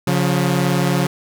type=tone pair together; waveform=sawtooth; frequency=140 / 178.58 Hz; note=C#3 / F3; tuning=+18 / +39 cents; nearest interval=major third; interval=421 cents; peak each=-14 dBFS; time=0.07-1.07 s; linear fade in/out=5 ms; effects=none